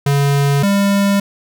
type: tone pair in turn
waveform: square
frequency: 141.2 / 199.69 Hz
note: C#3 / G3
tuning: +32 / +32 cents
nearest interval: tritone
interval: 600 cents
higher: second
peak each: -12 dBFS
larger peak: neither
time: 0.06-0.63 / 0.63-1.2 s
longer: neither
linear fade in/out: 5 ms
effects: none